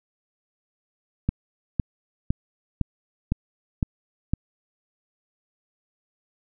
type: click train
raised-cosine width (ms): 5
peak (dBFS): -9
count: 7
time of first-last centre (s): 1.29-4.336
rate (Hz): 1.97
effects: none